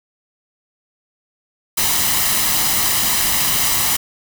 white noise with comb filter, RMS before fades -17 dBFS, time 1.77-3.97 s, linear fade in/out 10 ms, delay 1 ms, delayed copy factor +0.5, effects none

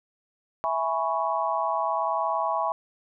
sine chord, C# minor seventh, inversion first, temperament equal, 659.3 / 830.6 / 987.8 / 1108.7 Hz, E5 / G#5 / B5 / C#6, 0 / 0 / 0 / 0 cents, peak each -29 dBFS, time 0.64-2.72 s, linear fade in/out 0 ms, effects none

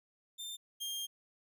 sawtooth tone pair in turn, 3591 / 3209 Hz, A7 / G7, +35 / +40 cents, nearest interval major second, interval 195 cents, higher first, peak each -38 / -34 dBFS, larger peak second, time 0.38-0.57 / 0.8-1.07 s, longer second, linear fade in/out 20 ms, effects none

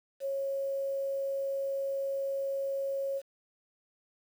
sine tone with quantisation, 548 Hz, C#5, 20 cents flat, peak -30 dBFS, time 0.2-3.22 s, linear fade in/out 50 ms, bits 9, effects none

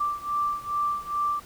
sine beating tone pair, 1174 / 1176.4 Hz, D6 / D6, -1 / +3 cents, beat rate 2.4 Hz, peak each -27 / -29 dBFS, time 0-1.4 s, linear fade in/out 10 ms, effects pink hiss -49 dBFS RMS until 1.45 s

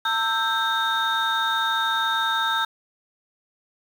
sine tone cluster, 905 / 1317 / 1583 / 3690 Hz, A5 / E6 / G6 / A#7, +48 / -2 / +17 / -18 cents, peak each -25 dBFS, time 0.05-2.65 s, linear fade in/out 5 ms, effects tanh soft clip ceiling -14 dBFS + 7-bit

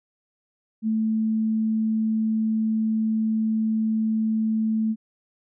sine tone, 220 Hz, A3, in tune, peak -20 dBFS, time 0.82-4.96 s, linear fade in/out 50 ms, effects none

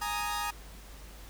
sawtooth chord, Ab suspended second, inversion none, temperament equal, 830.6 / 932.3 / 1244.5 Hz, Ab5 / Bb5 / Eb6, 0 / 0 / 0 cents, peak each -32 dBFS, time 0.01-0.51 s, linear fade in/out 10 ms, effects added 50 Hz sine -47 dBFS peak until 1.29 s + pink hiss -52 dBFS RMS until 1.29 s

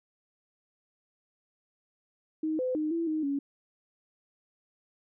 sine tone with pitch steps, 313.6 / 509 / 307.2 / 333.6 / 311.7 / 280.5 Hz, D#4 / C5 / D#4 / E4 / D#4 / C#4, +14 / -48 / -22 / +21 / +3 / +21 cents, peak -27 dBFS, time 2.43-3.39 s, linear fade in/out 5 ms, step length 160 ms, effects none

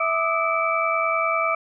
sine tone cluster, 656 / 1199 / 1289 / 2313 Hz, E5 / D6 / E6 / D7, -9 / +36 / -39 / -27 cents, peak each -25 dBFS, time 0-1.55 s, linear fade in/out 5 ms, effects none

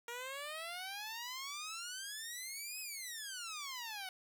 10% pulse exponential two-way sweep, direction up then down, 466.2 to 2574 to 733 Hz, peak -34 dBFS, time 0.08-4.09 s, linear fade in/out 2 ms, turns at 2.8 s, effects 10-bit

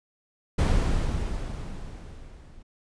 brown noise with level ramp, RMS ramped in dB -19 to -49 dBFS, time 0.58-2.63 s, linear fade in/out 10 ms, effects resampled to 22050 Hz

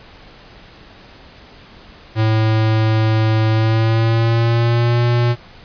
square tone with pitch glide, 110 to 119.96 Hz, A2 to B2, 0 to -50 cents, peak -13 dBFS, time 2.15-5.36 s, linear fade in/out 50 ms, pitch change +150 cents, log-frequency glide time 3.5-5.04 s, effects pink hiss -42 dBFS RMS until 5.64 s + resampled to 11025 Hz

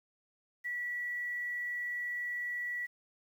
sine tone with quantisation, 1946 Hz, B6, 26 cents flat, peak -34 dBFS, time 0.64-2.87 s, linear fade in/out 20 ms, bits 10, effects none

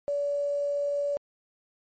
sine tone with quantisation, 573 Hz, D5, 43 cents flat, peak -25 dBFS, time 0.08-1.17 s, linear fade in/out 0 ms, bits 9, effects MP3 32 kbps

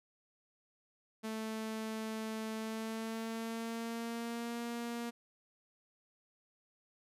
sawtooth tone with pitch glide, 220 to 235.8 Hz, A3 to A#3, 0 to +20 cents, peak -34 dBFS, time 1.23-5.11 s, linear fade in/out 20 ms, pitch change +120 cents, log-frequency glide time 2.55-4.6 s, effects resampled to 32000 Hz

